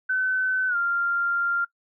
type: tone with pitch glide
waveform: sine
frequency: 1518 to 1392 Hz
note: F#6 to F6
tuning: +44 to -6 cents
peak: -21 dBFS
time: 0.09-1.65 s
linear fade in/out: 10 ms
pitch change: -150 cents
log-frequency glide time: 0.68-0.76 s
effects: noise-tail reverb RT60 0.1 s tail -21 dB re dry